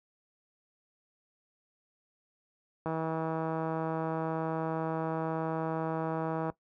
click train, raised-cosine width 1 ms, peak -20 dBFS, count 587, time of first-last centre 2.86-6.5 s, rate 161 Hz, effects noise-tail reverb RT60 0.1 s tail -18 dB re dry + high-pass 60 Hz 12 dB/octave

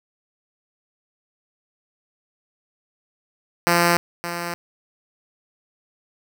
5% pulse tone with echo, 172.3 Hz, F3, 23 cents flat, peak -4 dBFS, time 3.67-3.97 s, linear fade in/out 0 ms, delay 570 ms, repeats 1, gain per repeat -11 dB, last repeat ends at 4.54 s, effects none

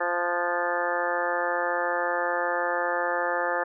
harmonic tone with a mistuned harmonic, 174.61 Hz, F3, in tune, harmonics 2 / 3 / 4 / 5 / 6 / 7 / 8 / 9 / 10, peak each -36 / -29 / -33 / -31 / -37 / -33 / -36 / -36 / -31 dBFS, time 0-3.64 s, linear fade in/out 10 ms, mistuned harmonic 8, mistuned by +26 cents, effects none

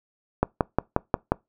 click train, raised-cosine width 1 ms, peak -5 dBFS, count 6, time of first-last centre 0.43-1.32 s, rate 5.62 Hz, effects noise-tail reverb RT60 0.2 s tail -24 dB re dry

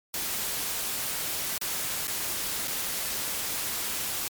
white noise with dropouts, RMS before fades -31 dBFS, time 0.14-4.28 s, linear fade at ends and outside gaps 1 ms, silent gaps 1.58-1.613 / 2.072-2.079 / 2.675-2.679 s, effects MP3 96 kbps

